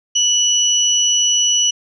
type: tone pair together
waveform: sine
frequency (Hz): 2953 / 5906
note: F#7 / F#8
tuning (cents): -4 / -4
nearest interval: octave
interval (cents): 1200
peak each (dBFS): -15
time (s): 0.15-1.71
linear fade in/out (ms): 10
effects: none